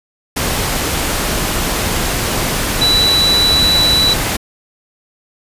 sine tone in noise, 3951 Hz, B7, in tune, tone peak -10 dBFS, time 2.81-4.14 s, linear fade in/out 10 ms, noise pink, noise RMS -17 dBFS, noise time 0.36-4.37 s, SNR +4 dB, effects resampled to 32000 Hz

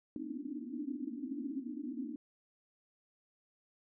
pink band-pass noise, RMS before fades -41 dBFS, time 0.16-2.16 s, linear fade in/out 2 ms, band 240 to 310 Hz, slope 96 dB/octave, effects none

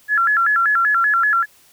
sine tone with vibrato, 1524 Hz, G6, 49 cents flat, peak -13 dBFS, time 0.08-1.46 s, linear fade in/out 50 ms, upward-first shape square, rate 5.2 Hz, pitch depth 190 cents each way, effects white hiss -52 dBFS RMS until 1.72 s

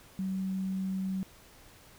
sine tone with quantisation, 190 Hz, F#3, 46 cents sharp, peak -30 dBFS, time 0.19-1.23 s, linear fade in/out 0 ms, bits 10, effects pink hiss -56 dBFS RMS until 1.98 s

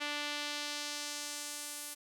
sawtooth tone with band-pass filter sweep, 293.4 Hz, D4, 2 cents flat, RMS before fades -40 dBFS, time 0-1.95 s, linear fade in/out 20 ms, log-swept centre 2800 to 11000 Hz, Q 1.1, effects none

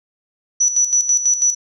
sine tone with tremolo, 5920 Hz, F#8, in tune, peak -11 dBFS, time 0.6-1.55 s, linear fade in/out 10 ms, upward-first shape square, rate 6.1 Hz, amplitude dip 65%, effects none

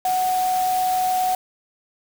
sine tone in noise, 740 Hz, F#5, in tune, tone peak -18 dBFS, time 0.05-1.35 s, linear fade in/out 2 ms, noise white, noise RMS -32 dBFS, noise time 0.05-1.35 s, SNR +11 dB, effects none

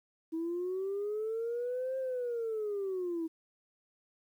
sine linear two-way sweep, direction up then down, 320 to 530 to 320 Hz, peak -31 dBFS, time 0.32-3.28 s, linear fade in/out 20 ms, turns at 1.98 s, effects tanh soft clip ceiling -29 dBFS + 11-bit

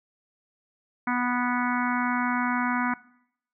harmonic tone, 246.1 Hz, B3, 6 cents flat, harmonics 1 / 3 / 4 / 5 / 6 / 7 / 8 / 9, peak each -27 / -34 / -30 / -33 / -31 / -37 / -37 / -36 dBFS, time 1.07-2.94 s, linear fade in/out 5 ms, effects noise-tail reverb RT60 0.7 s tail -20 dB re dry

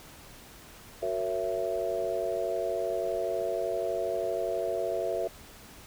sine chord, F# dominant seventh, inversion none, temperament just, 370 / 462.5 / 555 / 666 Hz, F#4 / A#4 / C#5 / E5, 0 / -14 / +2 / +18 cents, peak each -35 / -34 / -35 / -31 dBFS, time 1.02-5.28 s, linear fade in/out 10 ms, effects pink hiss -50 dBFS RMS until 5.86 s

